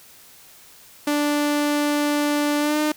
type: tone with pitch glide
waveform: sawtooth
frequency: 293.4 to 303.2 Hz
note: D4 to D#4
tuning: -2 to -45 cents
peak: -15 dBFS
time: 1.07-2.92 s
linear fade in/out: 5 ms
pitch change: +57 cents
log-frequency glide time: 2.59-2.8 s
effects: white hiss -48 dBFS RMS until 2.96 s